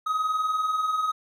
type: tone pair together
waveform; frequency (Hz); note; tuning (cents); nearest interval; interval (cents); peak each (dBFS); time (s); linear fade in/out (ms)
triangle; 1244.5 / 1264.8; D#6 / D#6; 0 / +28; unison; 28; -30 / -22; 0.06-1.12; 10
effects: none